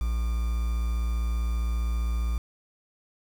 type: tone with quantisation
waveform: triangle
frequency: 57.6 Hz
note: A#1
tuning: 20 cents flat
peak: -22 dBFS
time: 0.01-2.38 s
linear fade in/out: 0 ms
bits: 7
effects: none